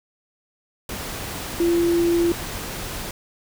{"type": "tone in noise", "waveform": "sine", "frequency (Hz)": 341.5, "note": "F4", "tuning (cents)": -39, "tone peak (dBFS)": -16, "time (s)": [1.6, 2.32], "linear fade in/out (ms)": 2, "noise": "pink", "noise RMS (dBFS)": -31, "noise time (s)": [0.89, 3.11], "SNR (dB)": 12, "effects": []}